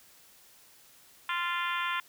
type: harmonic tone with a mistuned harmonic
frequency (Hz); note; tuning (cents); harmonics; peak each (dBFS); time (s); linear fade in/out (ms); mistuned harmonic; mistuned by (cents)
346.8; F4; -12; 3 / 4 / 5 / 6 / 7 / 8 / 9 / 10; -33 / -35 / -37 / -39 / -40 / -41 / -42 / -43; 1.29-2; 2; 5; +19
effects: white hiss -58 dBFS RMS until 2.08 s